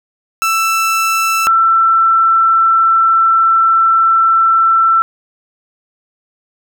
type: tone pair in turn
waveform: 30% pulse / sine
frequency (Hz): 1326 / 1338.3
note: E6 / E6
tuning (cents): +10 / +26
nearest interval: unison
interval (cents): 16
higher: second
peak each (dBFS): -9 / -7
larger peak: second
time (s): 0.42-1.47 / 1.47-5.02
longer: second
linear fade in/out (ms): 0
effects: none